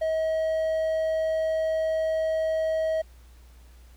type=tone; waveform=triangle; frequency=638 Hz; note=D#5; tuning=43 cents sharp; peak=-21 dBFS; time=0.01-3.02 s; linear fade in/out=10 ms; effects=added 60 Hz sine -48 dBFS peak until 3.96 s + pink hiss -60 dBFS RMS until 3.96 s